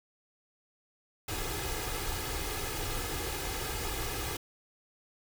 pink noise with comb filter, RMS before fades -35 dBFS, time 1.28-4.37 s, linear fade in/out 5 ms, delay 2.4 ms, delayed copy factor +0.65, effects none

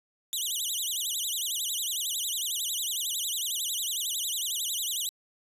15% pulse tone with vibrato, 3388 Hz, G#7, 34 cents sharp, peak -22 dBFS, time 0.33-5.09 s, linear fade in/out 0 ms, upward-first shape sine, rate 11 Hz, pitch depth 280 cents each way, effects resampled to 32000 Hz

